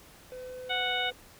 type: tone with pitch glide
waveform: triangle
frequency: 507 to 498.6 Hz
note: B4 to B4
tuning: +45 to +16 cents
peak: -37 dBFS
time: 0.32-1.12 s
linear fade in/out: 0 ms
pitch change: -29 cents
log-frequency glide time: 0.73-0.92 s
type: harmonic tone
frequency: 738 Hz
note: F#5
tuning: 5 cents flat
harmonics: 1 / 2 / 3 / 4 / 5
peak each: -34 / -34 / -34 / -34 / -34 dBFS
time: 0.69-1.11 s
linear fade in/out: 20 ms
effects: pink hiss -54 dBFS RMS until 1.39 s